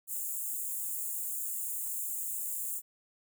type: high-pass noise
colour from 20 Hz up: white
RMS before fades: -36 dBFS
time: 0.07-2.82 s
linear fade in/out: 50 ms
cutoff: 6900 Hz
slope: 96 dB/octave
effects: none